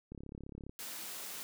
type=click train; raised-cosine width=3 ms; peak=-33 dBFS; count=21; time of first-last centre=0.12-0.695 s; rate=34.8 Hz
type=high-pass noise; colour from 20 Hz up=white; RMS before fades=-44 dBFS; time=0.79-1.43 s; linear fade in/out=0 ms; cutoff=150 Hz; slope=24 dB/octave
effects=none